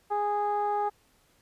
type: tone with low-pass filter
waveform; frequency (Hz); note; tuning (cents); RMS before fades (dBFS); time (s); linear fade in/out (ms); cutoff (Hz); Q
15% pulse; 413.1; G#4; -9; -28; 0.1-0.9; 20; 890; 2.6
effects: pink hiss -65 dBFS RMS until 1.41 s + resampled to 32000 Hz